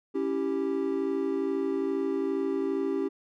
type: chord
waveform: triangle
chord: C# diminished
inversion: none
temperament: equal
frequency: 277.2 / 329.6 / 392 Hz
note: C#4 / E4 / G4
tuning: 0 / 0 / 0 cents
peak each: -29 / -31 / -27 dBFS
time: 0.14-3.09 s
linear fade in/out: 20 ms
effects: none